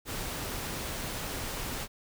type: noise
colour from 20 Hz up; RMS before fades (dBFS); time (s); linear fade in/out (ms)
pink; -36; 0.05-1.88; 50
effects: none